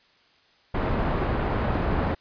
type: low-pass noise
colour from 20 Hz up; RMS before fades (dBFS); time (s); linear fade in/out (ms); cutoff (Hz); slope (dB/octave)
pink; -25; 0.74-2.15; 10; 1300; 12
effects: white hiss -60 dBFS RMS until 2.2 s + resampled to 11025 Hz